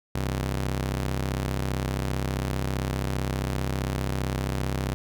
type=ring-modulated tone; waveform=sawtooth; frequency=98 Hz; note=G2; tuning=in tune; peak=-19 dBFS; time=0.15-4.94 s; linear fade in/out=0 ms; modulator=31.4 Hz; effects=none